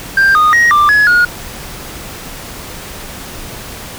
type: tone with pitch steps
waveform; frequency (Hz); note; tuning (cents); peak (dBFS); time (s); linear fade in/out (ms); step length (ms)
sine; 1584 / 1233 / 1885 / 1183 / 1690 / 1439; G6 / D#6 / A#6 / D6 / G#6 / F#6; +18 / -16 / +19 / +12 / +30 / -49; -3; 0.17-1.25; 5; 180
effects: tanh soft clip ceiling -5 dBFS + pink hiss -28 dBFS RMS until 3.98 s